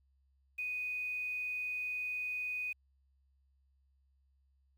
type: tone with quantisation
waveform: sine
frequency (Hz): 2489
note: D#7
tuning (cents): 0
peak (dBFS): -35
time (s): 0.58-2.73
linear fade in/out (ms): 10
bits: 10
effects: added 67 Hz sine -69 dBFS peak until 4.77 s